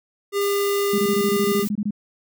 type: tone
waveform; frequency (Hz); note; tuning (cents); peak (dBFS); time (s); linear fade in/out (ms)
square; 402.3; G4; +45; -20; 0.32-1.66; 50
type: noise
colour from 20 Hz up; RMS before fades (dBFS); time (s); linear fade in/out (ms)
blue; -34; 0.41-1.69; 5
type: tone bursts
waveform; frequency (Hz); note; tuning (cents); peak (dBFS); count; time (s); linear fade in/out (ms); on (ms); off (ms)
sine; 207.7; G#3; 0; -20; 13; 0.93-1.908; 5; 54; 23
effects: none